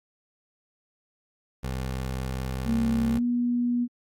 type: tone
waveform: 20% pulse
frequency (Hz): 64.9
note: C2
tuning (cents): -13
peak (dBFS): -24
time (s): 1.63-3.19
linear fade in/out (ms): 10
type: tone with pitch glide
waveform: sine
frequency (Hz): 228.8 to 242.1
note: A#3 to B3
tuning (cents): -32 to -34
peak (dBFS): -22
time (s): 2.65-3.88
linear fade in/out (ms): 50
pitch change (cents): +98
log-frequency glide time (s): 3.11-3.23
effects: AAC 64 kbps